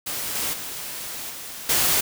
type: noise with level steps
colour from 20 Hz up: white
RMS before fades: -29 / -26 / -33 / -36 / -20 dBFS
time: 0.06-2.01 s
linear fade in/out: 10 ms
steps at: 0.35 / 0.53 / 1.3 / 1.69 s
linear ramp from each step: 5 ms
effects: none